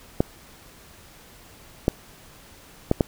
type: clicks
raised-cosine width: 2 ms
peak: -4 dBFS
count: 4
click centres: 0.205 / 1.881 / 2.914 / 3.008 s
effects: pink hiss -49 dBFS RMS until 3.07 s